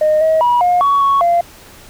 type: tone with pitch steps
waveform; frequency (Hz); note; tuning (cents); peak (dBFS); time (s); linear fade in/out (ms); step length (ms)
sine; 615 / 636 / 968 / 713 / 1122 / 1110 / 690; D#5 / D#5 / B5 / F5 / C#6 / C#6 / F5; -20 / +38 / -35 / +36 / +21 / +2 / -21; -8; 0.01-1.41; 5; 200
effects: tanh soft clip ceiling -6 dBFS + pink hiss -40 dBFS RMS until 1.89 s